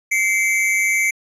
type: tone pair together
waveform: square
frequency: 2093 / 2291 Hz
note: C7 / D7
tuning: 0 / -44 cents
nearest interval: major second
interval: 156 cents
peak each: -19 dBFS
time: 0.11-1.11 s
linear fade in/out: 10 ms
effects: low-pass 11000 Hz 12 dB/octave